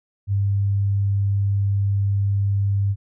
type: tone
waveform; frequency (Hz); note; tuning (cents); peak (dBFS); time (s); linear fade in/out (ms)
sine; 99.7; G2; +30; -17; 0.27-2.96; 50
effects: none